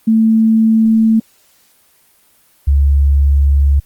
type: tone pair in turn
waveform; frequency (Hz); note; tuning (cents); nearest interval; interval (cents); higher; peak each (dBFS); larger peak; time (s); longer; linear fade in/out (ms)
sine; 222.4 / 70.23; A3 / C#2; +19 / +23; octave + minor sixth; 1996; first; -7; neither; 0.07-1.2 / 2.67-3.8; neither; 10
effects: white hiss -52 dBFS RMS until 3.85 s + Opus 24 kbps